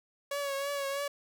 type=tone with vibrato; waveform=sawtooth; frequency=560 Hz; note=C#5; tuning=18 cents sharp; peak=-28 dBFS; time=0.31-1.08 s; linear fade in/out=5 ms; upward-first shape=triangle; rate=3.1 Hz; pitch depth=43 cents each way; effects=none